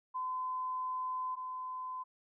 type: tone pair in turn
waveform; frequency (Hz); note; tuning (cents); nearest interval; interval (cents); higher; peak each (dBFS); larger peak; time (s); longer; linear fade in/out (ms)
sine; 1021 / 1021; C6 / C6; -43 / -43; unison; 0; neither; -34 / -38; first; 0.14-1.36 / 1.36-2.04; first; 20
effects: none